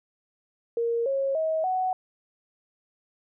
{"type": "tone with pitch steps", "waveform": "sine", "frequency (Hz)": [466.2, 544.9, 636.8, 744.3], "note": ["A#4", "C#5", "D#5", "F#5"], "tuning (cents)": [0, -30, 40, 10], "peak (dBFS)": -23, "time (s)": [0.77, 1.93], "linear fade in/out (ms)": 2, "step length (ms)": 290, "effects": []}